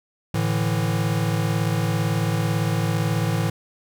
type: chord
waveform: square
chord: A suspended fourth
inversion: none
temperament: equal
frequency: 110 / 146.83 / 164.81 Hz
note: A2 / D3 / E3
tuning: 0 / 0 / 0 cents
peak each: -24 / -28 / -25 dBFS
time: 0.34-3.5 s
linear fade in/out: 5 ms
effects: none